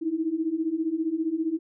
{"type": "beating tone pair", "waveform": "sine", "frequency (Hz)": [311.7, 326.7], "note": ["D#4", "E4"], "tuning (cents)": [3, -15], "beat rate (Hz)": 15, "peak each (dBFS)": [-29, -26], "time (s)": [0.01, 1.59], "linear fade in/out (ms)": 20, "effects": []}